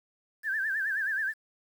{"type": "tone with vibrato", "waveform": "sine", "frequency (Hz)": 1661.2, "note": "G#6", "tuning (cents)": 0, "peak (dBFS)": -27, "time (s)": [0.43, 1.34], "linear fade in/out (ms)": 50, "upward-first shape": "sine", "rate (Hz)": 9.4, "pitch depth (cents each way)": 130, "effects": ["9-bit"]}